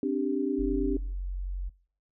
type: chord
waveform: sine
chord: C suspended second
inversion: none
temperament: equal with one note detuned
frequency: 264.5 / 293.7 / 392 Hz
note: C4 / D4 / G4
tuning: +19 / 0 / 0 cents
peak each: -30 / -29 / -31 dBFS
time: 0.03-0.97 s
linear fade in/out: 2 ms
type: tone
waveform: sine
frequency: 45.76 Hz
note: F#1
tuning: 18 cents flat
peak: -30 dBFS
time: 0.58-1.7 s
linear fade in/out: 20 ms
effects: noise-tail reverb RT60 0.6 s tail -24 dB re dry